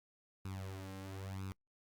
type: tone with flanger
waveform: sawtooth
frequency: 95.9 Hz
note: G2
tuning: 37 cents flat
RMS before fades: -45 dBFS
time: 0.45-1.52 s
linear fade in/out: 0 ms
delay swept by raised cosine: 0.77 to 3.77 ms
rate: 1 Hz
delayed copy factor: +0.85
effects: noise-tail reverb RT60 0.1 s tail -26 dB re dry + Opus 48 kbps